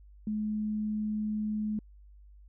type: tone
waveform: sine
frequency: 213 Hz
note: G#3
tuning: 44 cents sharp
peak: -29 dBFS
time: 0.27-1.79 s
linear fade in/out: 2 ms
effects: added 50 Hz sine -51 dBFS peak until 2.48 s